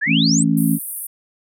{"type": "exponential sweep", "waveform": "sine", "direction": "up", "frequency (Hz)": [1629, 8840], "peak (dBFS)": -17, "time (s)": [0.01, 0.44], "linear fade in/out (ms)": 20}
{"type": "chord", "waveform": "sine", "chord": "A major", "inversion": "second", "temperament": "just", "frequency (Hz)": [165, 220, 275], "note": ["E3", "A3", "C#4"], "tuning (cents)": [2, 0, -14], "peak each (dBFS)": -18, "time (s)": [0.06, 0.79], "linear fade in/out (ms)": 50}
{"type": "band-pass noise", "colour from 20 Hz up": "pink", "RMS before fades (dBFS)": -29, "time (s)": [0.57, 1.07], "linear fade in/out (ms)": 5, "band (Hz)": [9000, 15000], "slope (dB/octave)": 96}
{"effects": []}